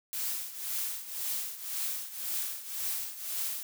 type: noise with tremolo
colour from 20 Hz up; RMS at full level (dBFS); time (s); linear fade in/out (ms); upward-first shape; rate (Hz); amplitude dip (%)
blue; -32; 0.13-3.63; 0; triangle; 1.9; 80
effects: none